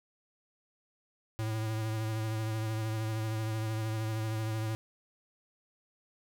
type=tone with vibrato; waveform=square; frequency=110 Hz; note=A2; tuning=in tune; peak=-32 dBFS; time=1.39-4.75 s; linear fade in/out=0 ms; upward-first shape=triangle; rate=13 Hz; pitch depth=33 cents each way; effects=none